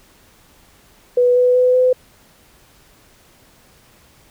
sine tone with pitch steps, 492.2 / 497.1 / 502 / 506.9 Hz, B4 / B4 / B4 / B4, -6 / +11 / +28 / +45 cents, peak -10 dBFS, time 1.17-1.93 s, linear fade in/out 5 ms, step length 190 ms, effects pink hiss -51 dBFS RMS until 4.3 s

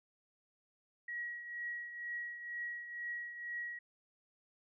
sine tone with tremolo, 1909 Hz, A#6, 41 cents sharp, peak -37 dBFS, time 1.08-3.79 s, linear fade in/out 5 ms, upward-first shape triangle, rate 2.1 Hz, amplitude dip 65%, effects none

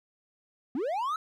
triangle linear sweep, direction up, 226.7 to 1327 Hz, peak -26 dBFS, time 0.75-1.16 s, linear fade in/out 2 ms, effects none

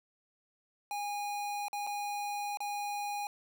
square tone with dropouts, 820 Hz, G#5, 22 cents flat, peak -35 dBFS, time 0.91-3.27 s, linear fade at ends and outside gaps 1 ms, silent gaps 1.683-1.73 / 1.867-1.872 / 2.572-2.604 s, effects none

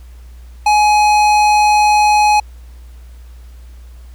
sine tone with tanh clipping, 840 Hz, G#5, 19 cents sharp, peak -10 dBFS, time 0.66-2.4 s, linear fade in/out 5 ms, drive 17 dB, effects added 60 Hz sine -33 dBFS peak until 4.14 s + pink hiss -51 dBFS RMS until 4.14 s

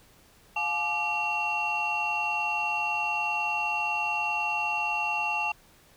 sine tone cluster, 712 / 853 / 1181 / 2735 Hz, F5 / G#5 / D6 / F7, +33 / +46 / +9 / -37 cents, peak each -36 / -29 / -36 / -27 dBFS, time 0.56-5.52 s, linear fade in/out 5 ms, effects tanh soft clip ceiling -20 dBFS + pink hiss -58 dBFS RMS until 5.96 s

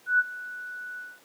sine tone with ADSR envelope, 1480 Hz, F#6, in tune, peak -16 dBFS, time 0.06-1.2 s, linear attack 130 ms, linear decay 36 ms, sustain -19 dB, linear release 220 ms, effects pink hiss -57 dBFS RMS until 1.24 s + high-pass 300 Hz 12 dB/octave

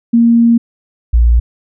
sine tone pair in turn, 233.1 / 58.39 Hz, A#3 / A#1, 0 / +4 cents, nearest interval 2 octaves, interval 2396 cents, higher first, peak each -5 dBFS, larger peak neither, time 0.13-0.58 / 1.13-1.4 s, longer first, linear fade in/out 10 ms, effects none

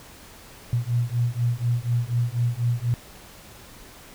sine beating tone pair, 117.9 / 122 Hz, A#2 / B2, +20 / -21 cents, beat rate 4.1 Hz, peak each -24 dBFS, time 0.73-2.94 s, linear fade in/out 0 ms, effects pink hiss -46 dBFS RMS until 4.14 s

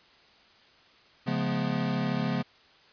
square chord, C# dominant seventh, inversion none, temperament equal with one note detuned, 138.59 / 174.61 / 213 / 246.9 Hz, C#3 / E#3 / G#3 / B3, 0 / 0 / +44 / 0 cents, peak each -33 dBFS, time 1.26-2.43 s, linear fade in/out 20 ms, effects white hiss -58 dBFS RMS until 2.92 s + resampled to 11025 Hz

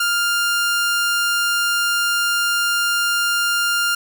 sawtooth tone, 1400 Hz, F6, 4 cents sharp, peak -13 dBFS, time 0-3.95 s, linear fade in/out 5 ms, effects none

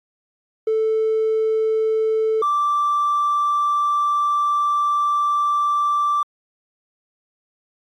triangle tone pair in turn, 440 / 1171.3 Hz, A4 / D6, 0 / -5 cents, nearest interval octave + perfect fourth, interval 1695 cents, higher second, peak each -13 dBFS, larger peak neither, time 0.67-2.42 / 2.42-6.23 s, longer second, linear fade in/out 5 ms, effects tanh soft clip ceiling -13 dBFS + AAC 64 kbps

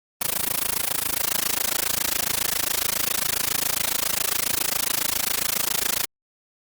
white noise with amplitude modulation, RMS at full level -20 dBFS, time 0.21-6.05 s, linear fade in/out 5 ms, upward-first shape sine, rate 27.3 Hz, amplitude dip 100%, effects Opus 32 kbps

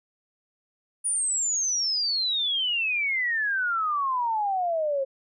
sine exponential sweep, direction down, 9730 to 529 Hz, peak -23 dBFS, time 1.04-5.05 s, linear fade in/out 20 ms, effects none

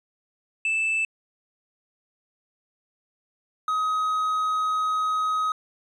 triangle tone pair in turn, 2637 / 1263 Hz, E7 / D#6, 0 / +26 cents, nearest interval octave + minor second, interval 1274 cents, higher first, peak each -20 dBFS, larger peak neither, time 0.65-1.05 / 3.68-5.52 s, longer second, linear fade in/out 2 ms, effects resampled to 24000 Hz

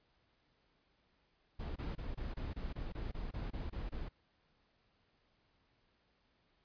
brown noise bursts, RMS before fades -41 dBFS, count 13, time 1.59-4.088 s, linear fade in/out 10 ms, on 170 ms, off 24 ms, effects pink hiss -75 dBFS RMS until 6.64 s + resampled to 11025 Hz

